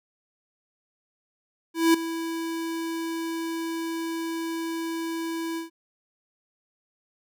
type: tone with ADSR envelope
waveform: square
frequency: 329.6 Hz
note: E4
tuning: in tune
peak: -15 dBFS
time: 1.74-5.7 s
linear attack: 200 ms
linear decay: 7 ms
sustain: -14 dB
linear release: 130 ms
effects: none